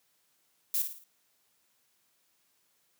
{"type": "noise with echo", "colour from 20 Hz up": "violet", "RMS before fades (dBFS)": -29, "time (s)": [0.74, 0.82], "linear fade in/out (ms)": 2, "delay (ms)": 55, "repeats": 4, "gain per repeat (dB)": -7, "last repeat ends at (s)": 1.04, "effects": ["white hiss -72 dBFS RMS until 2.99 s", "high-pass 100 Hz 12 dB/octave"]}